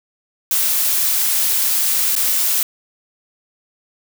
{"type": "noise with dropouts", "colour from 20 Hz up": "blue", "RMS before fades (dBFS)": -17, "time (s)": [0.51, 2.63], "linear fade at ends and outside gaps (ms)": 1, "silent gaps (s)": [2.153, 2.163], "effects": []}